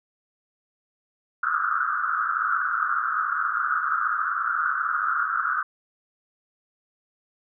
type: band-pass noise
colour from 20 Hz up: pink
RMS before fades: -25 dBFS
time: 1.43-5.63 s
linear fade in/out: 5 ms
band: 1200 to 1500 Hz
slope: 96 dB/octave
effects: none